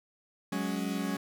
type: chord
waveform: 40% pulse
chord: F# suspended second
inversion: none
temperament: equal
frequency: 185 / 207.7 / 277.2 Hz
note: F#3 / G#3 / C#4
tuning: 0 / 0 / 0 cents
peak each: -34 dBFS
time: 0.52-1.17 s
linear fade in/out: 5 ms
effects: none